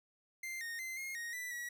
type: tone with pitch steps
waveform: 45% pulse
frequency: 2091 / 1849 / 2070 / 2141 / 1870 / 1980 / 1925 Hz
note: C7 / A#6 / C7 / C7 / A#6 / B6 / B6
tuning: -2 / -15 / -19 / +39 / +5 / +4 / -45 cents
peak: -40 dBFS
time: 0.43-1.69 s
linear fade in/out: 5 ms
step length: 180 ms
effects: none